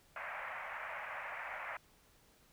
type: band-pass noise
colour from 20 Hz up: white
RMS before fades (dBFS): -44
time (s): 0.16-1.77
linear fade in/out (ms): 2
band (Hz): 580 to 2300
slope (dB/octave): 48
effects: pink hiss -67 dBFS RMS until 2.52 s